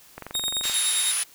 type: click train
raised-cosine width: 0.5 ms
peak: -20 dBFS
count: 13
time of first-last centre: 0.18-0.697 s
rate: 23.2 Hz
type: tone with tremolo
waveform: sawtooth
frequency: 3729 Hz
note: A#7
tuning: in tune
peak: -20 dBFS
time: 0.34-1.12 s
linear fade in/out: 10 ms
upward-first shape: sine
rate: 9.7 Hz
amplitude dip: 50%
type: band-pass noise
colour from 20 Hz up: pink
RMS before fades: -31 dBFS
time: 0.63-1.24 s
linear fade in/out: 10 ms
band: 2000 to 11000 Hz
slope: 12 dB/octave
type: tone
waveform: sine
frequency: 9960 Hz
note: D#9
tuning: 1 cent sharp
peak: -24 dBFS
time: 0.74-1.23 s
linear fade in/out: 0 ms
effects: white hiss -52 dBFS RMS until 1.34 s